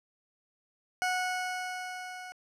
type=tone with level ramp; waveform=20% pulse; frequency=734 Hz; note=F#5; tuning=14 cents flat; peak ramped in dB=-22 to -37 dBFS; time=1.02-2.32 s; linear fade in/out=0 ms; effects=low-pass 9000 Hz 12 dB/octave